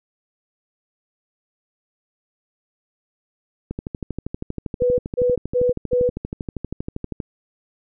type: click train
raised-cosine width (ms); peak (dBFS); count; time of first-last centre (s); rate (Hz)
3; -14; 45; 3.71-7.202; 12.6
type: tone bursts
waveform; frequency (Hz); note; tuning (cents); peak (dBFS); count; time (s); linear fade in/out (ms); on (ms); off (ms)
sine; 493.9; B4; 0; -15; 4; 4.8-6.1; 20; 190; 180
effects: none